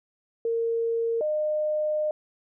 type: tone pair in turn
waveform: sine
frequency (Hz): 460 / 609.2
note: A#4 / D#5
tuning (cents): -23 / -37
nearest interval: perfect fourth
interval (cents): 486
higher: second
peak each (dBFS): -23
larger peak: neither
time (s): 0.45-1.21 / 1.21-2.11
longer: second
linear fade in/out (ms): 2
effects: none